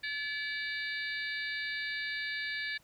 harmonic tone with a mistuned harmonic, 575 Hz, D5, 37 cents flat, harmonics 3 / 4 / 5 / 6 / 7 / 8, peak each -36 / -40 / -49 / -44 / -45 / -46 dBFS, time 0.03-2.78 s, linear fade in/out 10 ms, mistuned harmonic 6, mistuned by +100 cents, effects pink hiss -65 dBFS RMS until 2.83 s

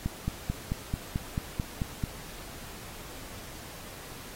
click train, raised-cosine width 5 ms, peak -16 dBFS, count 10, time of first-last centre 0.06-2.038 s, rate 4.55 Hz, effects pink hiss -45 dBFS RMS until 4.35 s + AAC 48 kbps

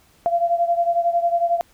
sine beating tone pair, 684 / 695 Hz, F5 / F5, -36 / -9 cents, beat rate 11 Hz, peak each -18 / -22 dBFS, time 0.26-1.61 s, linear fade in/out 0 ms, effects pink hiss -56 dBFS RMS until 1.73 s

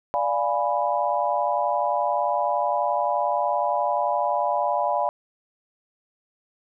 sine chord, D diminished seventh, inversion none, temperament equal, 587.3 / 698.5 / 830.6 / 987.8 Hz, D5 / F5 / Ab5 / Cb6, 0 / 0 / 0 / 0 cents, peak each -26 dBFS, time 0.14-5.09 s, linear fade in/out 0 ms, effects none

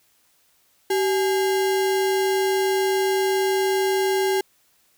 sine tone with sample-and-hold, 383.6 Hz, G4, 37 cents flat, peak -18 dBFS, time 0.9-4.41 s, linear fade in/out 5 ms, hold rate 1225 Hz, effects white hiss -62 dBFS RMS until 4.97 s

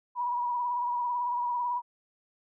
sine tone with vibrato, 971 Hz, B5, 30 cents flat, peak -27 dBFS, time 0.15-1.82 s, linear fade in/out 50 ms, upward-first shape sine, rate 18 Hz, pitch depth 42 cents each way, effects none

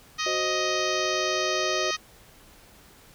harmonic tone, 625 Hz, D#5, 8 cents sharp, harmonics 2 / 3 / 4 / 5 / 6 / 7 / 8 / 9 / 10, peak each -31 / -33 / -34 / -35 / -36 / -36 / -37 / -38 / -38 dBFS, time 0.18-1.97 s, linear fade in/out 20 ms
sine chord, C diminished, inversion second, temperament equal, 370 / 523.3 / 622.3 Hz, Gb4 / C5 / Eb5, 0 / 0 / 0 cents, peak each -31 / -34 / -30 dBFS, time 0.26-1.91 s, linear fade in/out 5 ms
effects pink hiss -53 dBFS RMS until 3.14 s

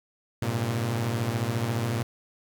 sawtooth tone cluster, 101.6 / 116.5 / 130.4 Hz, G#2 / A#2 / C3, -38 / -1 / -5 cents, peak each -29 / -23 / -31 dBFS, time 0.42-2.03 s, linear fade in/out 5 ms, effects 10-bit

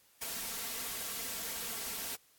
white noise with comb filter, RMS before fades -39 dBFS, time 0.21-2.16 s, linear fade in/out 10 ms, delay 4.4 ms, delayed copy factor +0.55, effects white hiss -66 dBFS RMS until 2.38 s + AAC 64 kbps

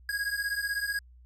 square beating tone pair, 1642 / 1658 Hz, G#6 / G#6, -20 / -3 cents, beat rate 16 Hz, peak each -32 / -34 dBFS, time 0.09-0.99 s, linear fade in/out 2 ms, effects added 61 Hz sine -51 dBFS peak until 1.25 s + resampled to 32000 Hz

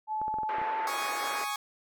sine tone with pitch glide, 864 to 881.6 Hz, A5 to A5, -32 to +3 cents, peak -29 dBFS, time 0.07-0.91 s, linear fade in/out 50 ms, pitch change +35 cents, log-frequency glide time 0.52-0.79 s
clicks, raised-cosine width 1 ms, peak -27 dBFS, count 7, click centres 0.216 / 0.281 / 0.341 / 0.386 / 0.433 / 0.584 / 0.616 s
white band-pass noise, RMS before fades -38 dBFS, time 0.49-1.44 s, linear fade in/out 0 ms, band 340 to 1900 Hz, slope 24 dB/octave
sawtooth chord, Ab suspended fourth, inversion none, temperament equal, 830.6 / 1108.7 / 1244.5 Hz, Ab5 / Db6 / Eb6, 0 / 0 / 0 cents, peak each -31 / -31 / -35 dBFS, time 0.87-1.56 s, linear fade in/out 2 ms
effects none

